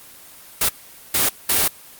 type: noise bursts at uneven times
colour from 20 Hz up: white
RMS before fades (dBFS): -17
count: 3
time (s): 0.61-0.69 / 1.14-1.29 / 1.49-1.68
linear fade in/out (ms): 5
effects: white hiss -43 dBFS RMS until 1.99 s + Opus 24 kbps